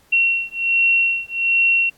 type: beating tone pair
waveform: sine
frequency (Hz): 2729 / 2730.3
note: F7 / F7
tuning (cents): -41 / -40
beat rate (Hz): 1.3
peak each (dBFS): -18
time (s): 0.12-1.9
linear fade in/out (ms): 10
effects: pink hiss -55 dBFS RMS until 1.97 s + AAC 64 kbps